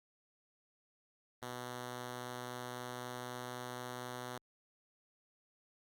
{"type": "tone with pitch glide", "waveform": "5% pulse", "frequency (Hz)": [123.47, 124.19], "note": ["B2", "B2"], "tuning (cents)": [0, 10], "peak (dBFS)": -31, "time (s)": [1.42, 4.38], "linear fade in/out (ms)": 5, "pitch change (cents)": 10, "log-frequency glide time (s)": [1.55, 4.07], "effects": ["Opus 48 kbps"]}